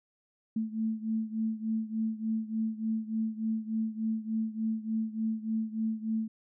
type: beating tone pair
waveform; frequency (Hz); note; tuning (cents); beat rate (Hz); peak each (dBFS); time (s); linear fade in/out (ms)
sine; 220 / 223.4; A3 / A3; 0 / +27; 3.4; -31 / -34; 0.56-6.28; 5
effects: none